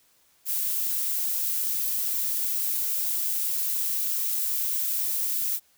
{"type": "noise", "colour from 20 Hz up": "violet", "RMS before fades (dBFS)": -27, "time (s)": [0.45, 5.6], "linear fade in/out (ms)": 50, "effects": ["white hiss -63 dBFS RMS until 5.77 s"]}